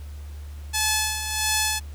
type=tone with tremolo; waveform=5% pulse; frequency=862 Hz; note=A5; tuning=36 cents flat; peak=-8 dBFS; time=0.73-1.8 s; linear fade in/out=20 ms; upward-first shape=sine; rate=1.5 Hz; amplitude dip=60%; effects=added 73 Hz sine -34 dBFS peak until 1.94 s + pink hiss -52 dBFS RMS until 1.94 s

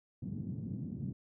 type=band-pass noise; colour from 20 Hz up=white; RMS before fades=-40 dBFS; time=0.22-1.13 s; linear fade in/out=5 ms; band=100 to 210 Hz; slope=24 dB/octave; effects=none

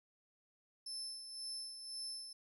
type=tone with tremolo; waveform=35% pulse; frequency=5274 Hz; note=E8; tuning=in tune; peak=-39 dBFS; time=0.86-2.33 s; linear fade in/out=5 ms; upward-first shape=sine; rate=1.9 Hz; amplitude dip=55%; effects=none

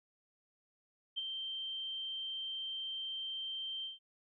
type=tone with ADSR envelope; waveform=sine; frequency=3136 Hz; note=G7; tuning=in tune; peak=-33 dBFS; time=1.16-3.99 s; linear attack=22 ms; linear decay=24 ms; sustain=-5 dB; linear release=150 ms; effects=none

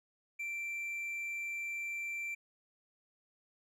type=tone; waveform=triangle; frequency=2349 Hz; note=D7; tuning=in tune; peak=-35 dBFS; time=0.39-2.35 s; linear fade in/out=10 ms; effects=none

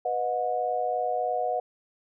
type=chord; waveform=sine; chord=B major; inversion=none; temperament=equal with one note detuned; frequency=493.9 / 622.3 / 725.6 Hz; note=B4 / D#5 / F#5; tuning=0 / 0 / -34 cents; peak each=-31 / -31 / -27 dBFS; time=0.05-1.6 s; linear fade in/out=5 ms; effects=none

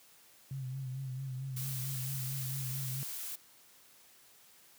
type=tone with vibrato; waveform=sine; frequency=131.7 Hz; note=C3; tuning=12 cents sharp; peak=-36 dBFS; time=0.51-3.03 s; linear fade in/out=0 ms; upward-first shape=sine; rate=4.5 Hz; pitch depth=55 cents each way
type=noise; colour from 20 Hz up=blue; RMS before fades=-41 dBFS; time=1.56-3.36 s; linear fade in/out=10 ms
effects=white hiss -61 dBFS RMS until 4.78 s + high-pass 80 Hz 12 dB/octave

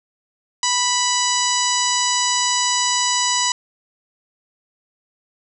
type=harmonic tone; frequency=986 Hz; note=B5; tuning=3 cents flat; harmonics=1 / 2 / 3 / 4 / 5 / 6 / 7 / 8; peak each=-22 / -27 / -26 / -26 / -25 / -25 / -25 / -26 dBFS; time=0.63-3.52 s; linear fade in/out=2 ms; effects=none

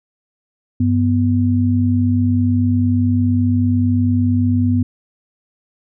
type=tone pair together; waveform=sine; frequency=98 / 246.9 Hz; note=G2 / B3; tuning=0 / 0 cents; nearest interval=octave + major third; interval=1600 cents; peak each=-15 dBFS; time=0.8-4.83 s; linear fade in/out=5 ms; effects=none

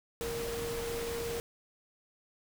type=tone in noise; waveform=sine; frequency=466.2 Hz; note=A#4; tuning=in tune; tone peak=-35 dBFS; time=0.21-1.4 s; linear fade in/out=0 ms; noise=pink; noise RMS=-40 dBFS; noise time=0.21-1.4 s; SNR=+2 dB; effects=none

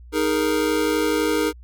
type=chord; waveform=square; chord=D# suspended fourth; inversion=none; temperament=just; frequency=311.1 / 414.8 / 466.7 Hz; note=D#4 / G#4 / A#4; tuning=0 / -2 / +2 cents; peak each=-23 / -25 / -24 dBFS; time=0.12-1.53 s; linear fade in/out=50 ms; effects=added 60 Hz sine -40 dBFS peak until 1.63 s

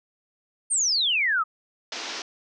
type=exponential sweep; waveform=sine; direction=down; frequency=9110 to 1219 Hz; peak=-20 dBFS; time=0.7-1.44 s; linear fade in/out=20 ms
type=band-pass noise; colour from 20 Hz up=white; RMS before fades=-34 dBFS; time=1.92-2.22 s; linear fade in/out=2 ms; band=230 to 6000 Hz; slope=48 dB/octave
effects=none

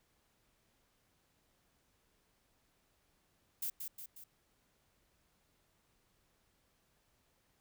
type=noise with echo; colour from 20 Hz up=violet; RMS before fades=-38 dBFS; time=3.62-3.7 s; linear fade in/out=5 ms; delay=180 ms; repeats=3; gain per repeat=-5 dB; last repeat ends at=4.24 s; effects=pink hiss -75 dBFS RMS until 7.6 s

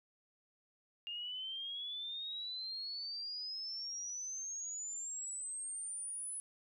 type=exponential sweep; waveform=sine; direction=up; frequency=2812 to 10230 Hz; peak=-40 dBFS; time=1.07-6.4 s; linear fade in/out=0 ms; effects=13-bit

